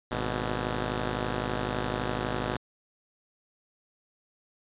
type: tone pair together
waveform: 5% pulse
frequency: 51.91 / 123.47 Hz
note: G#1 / B2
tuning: 0 / 0 cents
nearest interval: octave + minor third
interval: 1500 cents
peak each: -20 dBFS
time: 0.11-2.57 s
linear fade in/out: 5 ms
effects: resampled to 8000 Hz